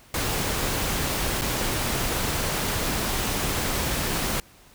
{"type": "noise with dropouts", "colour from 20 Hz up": "pink", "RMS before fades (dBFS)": -26, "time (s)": [0.14, 4.4], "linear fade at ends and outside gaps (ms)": 2, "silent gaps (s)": [1.413, 1.418], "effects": ["pink hiss -53 dBFS RMS until 4.74 s"]}